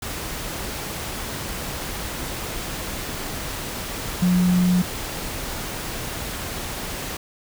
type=tone in noise; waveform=sine; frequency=180 Hz; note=F#3; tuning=47 cents flat; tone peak=-15 dBFS; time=4.22-4.82 s; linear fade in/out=5 ms; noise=pink; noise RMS=-30 dBFS; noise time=0.02-7.17 s; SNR=+12 dB; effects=none